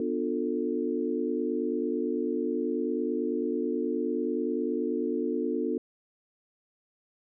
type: chord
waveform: sine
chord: B half-diminished seventh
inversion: none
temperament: just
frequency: 246.9 / 296.3 / 355.6 / 444.5 Hz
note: B3 / D4 / F4 / A4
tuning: 0 / +15 / +31 / +18 cents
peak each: -32 dBFS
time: 0-5.78 s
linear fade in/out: 2 ms
effects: none